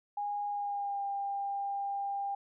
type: tone with pitch glide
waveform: sine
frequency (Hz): 820 to 798.5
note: G#5 to G5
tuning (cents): -22 to +32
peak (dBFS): -32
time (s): 0.17-2.35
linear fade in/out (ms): 5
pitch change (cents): -46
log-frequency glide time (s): 0.48-1.04
effects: none